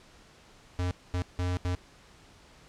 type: tone bursts at uneven times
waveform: square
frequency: 89.8 Hz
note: F2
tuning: 49 cents sharp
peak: -28 dBFS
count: 4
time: 0.79-0.91 / 1.14-1.22 / 1.39-1.57 / 1.65-1.75 s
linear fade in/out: 0 ms
effects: pink hiss -56 dBFS RMS until 2.68 s + low-pass 7000 Hz 12 dB/octave